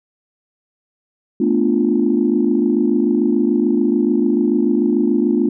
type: chord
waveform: sine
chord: B half-diminished seventh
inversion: third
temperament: equal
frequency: 220 / 246.9 / 293.7 / 349.2 Hz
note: A3 / B3 / D4 / F4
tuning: 0 / 0 / 0 / 0 cents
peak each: -18 dBFS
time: 1.4-5.49 s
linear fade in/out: 5 ms
effects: tanh soft clip ceiling -3 dBFS